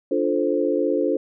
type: chord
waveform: sine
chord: D minor seventh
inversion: none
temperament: equal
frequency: 293.7 / 349.2 / 440 / 523.3 Hz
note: D4 / F4 / A4 / C5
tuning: 0 / 0 / 0 / 0 cents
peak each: -24 dBFS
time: 0.11-1.17 s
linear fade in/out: 5 ms
effects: none